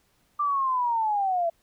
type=linear sweep; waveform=sine; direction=down; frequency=1187 to 659.3 Hz; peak=-22 dBFS; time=0.39-1.5 s; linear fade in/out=10 ms; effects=pink hiss -67 dBFS RMS until 1.62 s